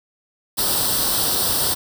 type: noise with comb filter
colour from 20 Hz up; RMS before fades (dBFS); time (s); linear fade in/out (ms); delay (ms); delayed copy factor
white; -20; 0.57-1.75; 20; 0.22; +0.75
effects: none